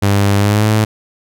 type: tone with pitch glide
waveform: sawtooth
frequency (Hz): 100.3 to 108.12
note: G2 to A2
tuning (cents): +40 to -30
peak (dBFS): -6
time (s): 0.02-0.85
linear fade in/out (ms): 10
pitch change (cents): +130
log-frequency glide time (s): 0.37-0.68
effects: none